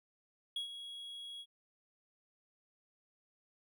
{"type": "tone with ADSR envelope", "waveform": "triangle", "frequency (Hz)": 3322, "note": "G#7", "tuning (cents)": 0, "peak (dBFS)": -33, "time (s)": [0.56, 1.46], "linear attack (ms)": 4, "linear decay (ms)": 110, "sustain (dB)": -10, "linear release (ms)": 57, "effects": []}